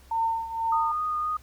sine tone with tremolo, 907 Hz, A#5, 48 cents flat, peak -21 dBFS, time 0.11-0.92 s, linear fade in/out 5 ms, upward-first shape triangle, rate 2 Hz, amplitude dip 80%
sine tone with vibrato, 1232 Hz, D#6, 17 cents flat, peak -25 dBFS, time 0.72-1.37 s, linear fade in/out 5 ms, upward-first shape triangle, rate 3.8 Hz, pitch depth 14 cents each way
effects added 65 Hz sine -51 dBFS peak until 1.42 s + pink hiss -57 dBFS RMS until 1.42 s

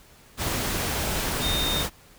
sine tone in noise, 3669 Hz, A#7, 28 cents flat, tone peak -26 dBFS, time 1.4-1.85 s, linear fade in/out 50 ms, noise pink, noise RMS -27 dBFS, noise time 0.37-1.9 s, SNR -2 dB, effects pink hiss -53 dBFS RMS until 2.18 s

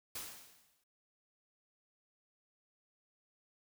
white noise with exponential decay, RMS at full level -41 dBFS, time 0.15-0.84 s, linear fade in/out 5 ms, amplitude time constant 150 ms, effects none

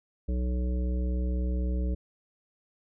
harmonic tone, 61.9 Hz, B1, 5 cents sharp, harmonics 1 / 3 / 5 / 7 / 9, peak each -26 / -36 / -40 / -43 / -45 dBFS, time 0.28-1.95 s, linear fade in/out 10 ms, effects none

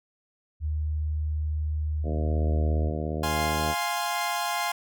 sine tone, 76.5 Hz, D#2, 29 cents flat, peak -25 dBFS, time 0.6-2.92 s, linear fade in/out 50 ms
harmonic tone, 77.2 Hz, D#2, 13 cents flat, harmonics 1 / 2 / 3 / 4 / 5 / 6 / 7 / 8 / 9, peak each -31 / -34 / -36 / -37 / -38 / -39 / -39 / -40 / -41 dBFS, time 2.03-3.75 s, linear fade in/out 50 ms
sawtooth chord, F minor, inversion none, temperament equal, 698.5 / 830.6 / 1046.5 Hz, F5 / Ab5 / C6, 0 / 0 / 0 cents, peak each -27 dBFS, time 3.23-4.72 s, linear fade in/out 5 ms
effects none

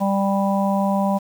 harmonic tone, 197 Hz, G3, 9 cents sharp, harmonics 1 / 3 / 4 / 5, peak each -19 / -24 / -25 / -26 dBFS, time 0-1.19 s, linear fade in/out 20 ms, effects 7-bit

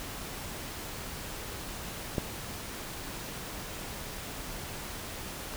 click, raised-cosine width 2 ms, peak -15 dBFS, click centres 2.182 s, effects pink hiss -40 dBFS RMS until 5.56 s

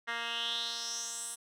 10% pulse tone with band-pass filter sweep, 233.1 Hz, A#3, in tune, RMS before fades -37 dBFS, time 0.07-1.36 s, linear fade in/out 20 ms, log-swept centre 2000 to 9500 Hz, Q 4.4, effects none

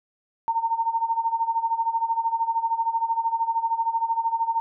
sine tone with tremolo, 913 Hz, A#5, 36 cents flat, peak -18 dBFS, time 0.48-4.6 s, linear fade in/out 0 ms, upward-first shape sine, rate 13 Hz, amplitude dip 80%, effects none

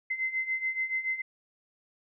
sine beating tone pair, 2059 / 2066 Hz, C7 / C7, -28 / -22 cents, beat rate 7 Hz, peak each -34 / -30 dBFS, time 0.1-1.22 s, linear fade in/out 10 ms, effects none

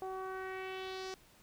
sawtooth tone with low-pass filter sweep, 377.6 Hz, F#4, 35 cents sharp, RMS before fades -42 dBFS, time 0.02-1.14 s, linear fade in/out 0 ms, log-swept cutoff 830 to 5800 Hz, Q 2.4, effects pink hiss -63 dBFS RMS until 1.42 s

